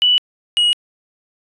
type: tone pair in turn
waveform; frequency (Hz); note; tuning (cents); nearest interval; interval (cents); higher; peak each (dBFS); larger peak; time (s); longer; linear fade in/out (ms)
sine / triangle; 2960 / 2899; F#7 / F#7; 0 / -36; unison; 36; first; -10; neither; 0.02-0.18 / 0.57-0.73; neither; 0
effects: resampled to 22050 Hz